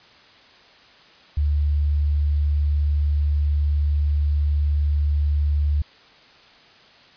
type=tone; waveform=sine; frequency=73.42 Hz; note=D2; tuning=in tune; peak=-17 dBFS; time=1.37-5.82 s; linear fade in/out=5 ms; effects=white hiss -50 dBFS RMS until 7.16 s + resampled to 11025 Hz